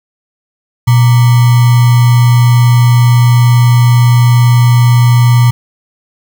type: tone with sample-and-hold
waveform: sine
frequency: 121.1 Hz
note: B2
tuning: 34 cents flat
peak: -3 dBFS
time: 0.87-5.51 s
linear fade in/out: 10 ms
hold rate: 1050 Hz
effects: none